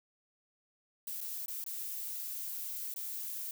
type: noise with dropouts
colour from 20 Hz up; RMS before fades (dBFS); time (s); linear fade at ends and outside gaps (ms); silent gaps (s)
violet; -40; 1.07-3.51; 2; 1.206-1.212 / 1.46-1.481 / 1.641-1.663 / 2.94-2.961
effects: none